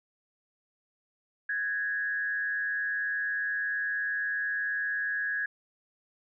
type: tone with frequency modulation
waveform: sine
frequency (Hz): 1661.2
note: G#6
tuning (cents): 0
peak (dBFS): -28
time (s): 1.49-5.46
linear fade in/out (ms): 5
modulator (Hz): 143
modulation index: 0.55
effects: none